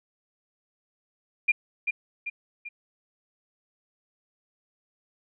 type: tone with echo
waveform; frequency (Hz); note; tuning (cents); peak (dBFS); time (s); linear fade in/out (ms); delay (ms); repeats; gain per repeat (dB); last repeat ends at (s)
sine; 2408; D7; +43; -17; 1.48-1.52; 10; 390; 3; -6; 2.69
effects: none